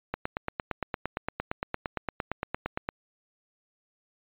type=click train; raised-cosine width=0.5 ms; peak=-14 dBFS; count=25; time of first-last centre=0.14-2.889 s; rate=8.73 Hz; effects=resampled to 8000 Hz